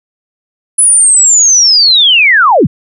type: linear sweep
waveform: sine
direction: down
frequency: 10100 to 87.31 Hz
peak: -3 dBFS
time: 0.78-2.67 s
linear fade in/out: 10 ms
effects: none